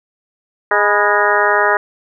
harmonic tone with a mistuned harmonic, 206.9 Hz, G#3, 6 cents flat, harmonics 2 / 3 / 4 / 5 / 6 / 7 / 8 / 9, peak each -19 / -19 / -19 / -19 / -19 / -19 / -19 / -19 dBFS, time 0.71-1.77 s, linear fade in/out 2 ms, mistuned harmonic 5, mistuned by -73 cents, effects none

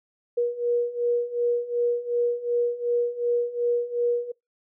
sine beating tone pair, 477.8 / 480.5 Hz, A#4 / B4, +43 / -48 cents, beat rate 2.7 Hz, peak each -27 / -24 dBFS, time 0.37-4.32 s, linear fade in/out 10 ms, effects noise-tail reverb RT60 0.2 s tail -26 dB re dry

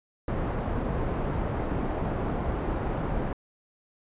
pink low-pass noise, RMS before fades -29 dBFS, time 0.28-3.33 s, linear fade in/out 2 ms, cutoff 960 Hz, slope 12 dB/octave, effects resampled to 8000 Hz

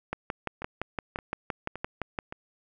two click trains, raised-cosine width 0.5 ms, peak -15 / -22 dBFS, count 13 / 4, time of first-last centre 0.13-2.188 / 0.62-2.325 s, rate 5.83 / 1.76 Hz, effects none

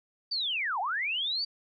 sine linear two-way sweep, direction down then up, 4699 to 698.5 to 4699 Hz, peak -28 dBFS, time 0.31-1.45 s, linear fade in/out 10 ms, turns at 0.8 s, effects none

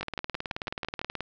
two click trains, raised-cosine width 0.3 ms, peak -17 / -16 dBFS, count 7 / 23, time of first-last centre 0.01-1.015 / 0.03-1.206 s, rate 5.97 / 18.7 Hz, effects resampled to 16000 Hz + 8-bit

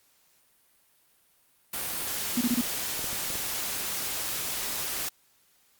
white noise, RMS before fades -32 dBFS, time 1.73-5.09 s, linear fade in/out 5 ms
sine tone bursts, 241.9 Hz, B3, 36 cents flat, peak -22 dBFS, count 4, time 2.37-2.612 s, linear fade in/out 5 ms, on 41 ms, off 26 ms
clicks, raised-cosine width 2 ms, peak -27 dBFS, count 5, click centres 2.993 / 3.043 / 3.13 / 3.303 / 3.355 s
effects white hiss -65 dBFS RMS until 5.79 s + Opus 48 kbps

